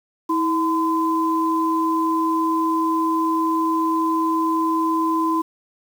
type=tone pair together; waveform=sine; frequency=323.6 / 1020 Hz; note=E4 / C6; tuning=-32 / -44 cents; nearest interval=octave + minor sixth; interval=1988 cents; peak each=-20 dBFS; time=0.29-5.42 s; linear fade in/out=10 ms; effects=7-bit